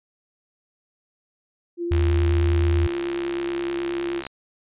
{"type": "tone with vibrato", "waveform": "sine", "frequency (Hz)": 344.5, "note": "F4", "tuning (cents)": -24, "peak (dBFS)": -24, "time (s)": [1.77, 4.23], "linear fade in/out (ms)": 50, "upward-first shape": "sine", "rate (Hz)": 9.4, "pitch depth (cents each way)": 10}
{"type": "tone with pitch glide", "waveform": "sine", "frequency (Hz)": [80.9, 81.89], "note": ["E2", "E2"], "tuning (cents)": [-32, -11], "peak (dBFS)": -17, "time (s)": [1.91, 2.87], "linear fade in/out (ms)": 5, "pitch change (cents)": 21, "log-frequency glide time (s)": [2.08, 2.39]}
{"type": "click train", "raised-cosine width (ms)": 0.3, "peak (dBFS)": -16, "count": 158, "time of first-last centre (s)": [1.92, 4.267], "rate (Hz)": 66.9}
{"effects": ["resampled to 8000 Hz"]}